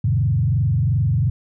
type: tone with frequency modulation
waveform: sine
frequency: 118.6 Hz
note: A#2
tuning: 30 cents sharp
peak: -15 dBFS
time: 0.04-1.3 s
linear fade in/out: 5 ms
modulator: 22.7 Hz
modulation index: 1.4
effects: none